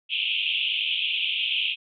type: band-pass noise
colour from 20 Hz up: pink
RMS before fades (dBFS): -26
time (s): 0.09-1.76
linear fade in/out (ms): 50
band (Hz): 2500 to 3400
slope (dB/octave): 96
effects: none